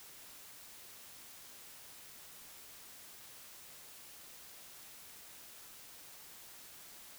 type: silence
effects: white hiss -54 dBFS RMS until 7.18 s